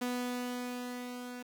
sawtooth tone with level ramp, 246.9 Hz, B3, in tune, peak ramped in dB -28 to -38 dBFS, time 0.01-1.43 s, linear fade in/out 10 ms, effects 9-bit

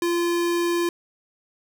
square tone, 344.5 Hz, F4, 24 cents flat, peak -21 dBFS, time 0.02-0.89 s, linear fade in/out 2 ms, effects none

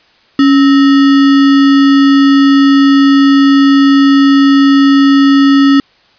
sine tone with sample-and-hold, 277.2 Hz, C#4, in tune, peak -3 dBFS, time 0.39-5.8 s, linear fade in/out 2 ms, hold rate 1575 Hz, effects white hiss -48 dBFS RMS until 6.18 s + resampled to 11025 Hz

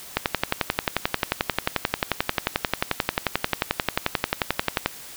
click train, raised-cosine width 0.3 ms, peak -3 dBFS, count 54, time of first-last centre 0.17-4.86 s, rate 11.3 Hz, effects white hiss -41 dBFS RMS until 5.16 s

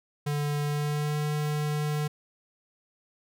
square tone with pitch glide, 146.5 to 149.66 Hz, D3 to D3, -4 to +33 cents, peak -27 dBFS, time 0.26-2.08 s, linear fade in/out 10 ms, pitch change +37 cents, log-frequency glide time 0.64-1.2 s, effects none

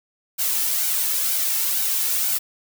blue noise with flanger, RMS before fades -22 dBFS, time 0.38-2.39 s, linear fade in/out 20 ms, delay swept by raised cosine 1.3 to 2.3 ms, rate 2.1 Hz, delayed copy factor +0.55, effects none

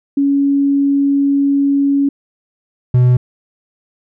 sine / triangle tone pair in turn, 279.8 / 124.64 Hz, C#4 / B2, +16 / +16 cents, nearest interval octave + major second, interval 1400 cents, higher first, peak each -10 / -5 dBFS, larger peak second, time 0.17-2.09 / 2.94-3.17 s, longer first, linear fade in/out 5 ms, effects none

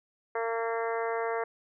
harmonic tone with a mistuned harmonic, 228.5 Hz, A#3, 34 cents flat, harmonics 2 / 3 / 4 / 5 / 6 / 7 / 8 / 9, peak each -31 / -35 / -37 / -39 / -41 / -42 / -43 / -44 dBFS, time 0.35-1.44 s, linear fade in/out 5 ms, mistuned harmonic 7, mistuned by +18 cents, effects none

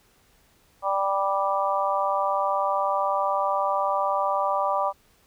harmonic tone, 196 Hz, G3, in tune, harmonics 3 / 4 / 5 / 6, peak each -27 / -27 / -27 / -27 dBFS, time 0.82-4.93 s, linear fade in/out 50 ms, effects pink hiss -61 dBFS RMS until 5.26 s

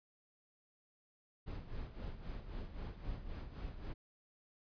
brown noise with tremolo, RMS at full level -42 dBFS, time 1.46-3.94 s, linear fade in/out 20 ms, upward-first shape sine, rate 3.8 Hz, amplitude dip 65%, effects resampled to 11025 Hz

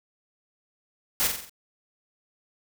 white noise with echo, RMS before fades -24 dBFS, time 1.2-1.27 s, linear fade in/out 0 ms, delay 45 ms, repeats 5, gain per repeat -5 dB, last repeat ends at 1.495 s, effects none

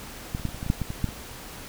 clicks, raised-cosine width 5 ms, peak -15 / -25 / -14 / -25 / -24 / -20 / -20 / -8 / -15 / -19 / -11 / -24 dBFS, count 12, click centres 0.349 / 0.397 / 0.453 / 0.489 / 0.546 / 0.629 / 0.664 / 0.701 / 0.817 / 0.904 / 1.043 / 1.089 s, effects pink hiss -41 dBFS RMS until 1.68 s

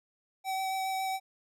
square tone with vibrato, 764 Hz, G5, 45 cents flat, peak -31 dBFS, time 0.44-1.2 s, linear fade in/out 50 ms, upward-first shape sine, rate 7.2 Hz, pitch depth 10 cents each way, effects none

